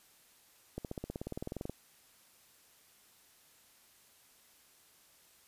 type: accelerating click train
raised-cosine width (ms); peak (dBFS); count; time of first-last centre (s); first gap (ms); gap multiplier
2; -25; 18; 0.78-1.696; 68; 0.97
effects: white hiss -64 dBFS RMS until 5.47 s + resampled to 32000 Hz